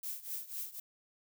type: noise with tremolo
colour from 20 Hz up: violet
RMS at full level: -38 dBFS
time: 0.03-0.8 s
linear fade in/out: 5 ms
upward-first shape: triangle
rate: 4 Hz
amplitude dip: 90%
effects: none